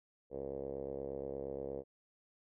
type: tone with low-pass filter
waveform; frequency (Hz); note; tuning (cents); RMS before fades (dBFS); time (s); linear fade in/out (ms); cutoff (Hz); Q
5% pulse; 68.5; C#2; -20; -42; 0.3-1.84; 50; 490; 4.9
effects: none